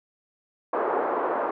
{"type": "band-pass noise", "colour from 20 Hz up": "pink", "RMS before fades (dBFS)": -26, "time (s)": [0.73, 1.51], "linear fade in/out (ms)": 5, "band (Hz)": [380, 1200], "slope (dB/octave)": 24, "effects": []}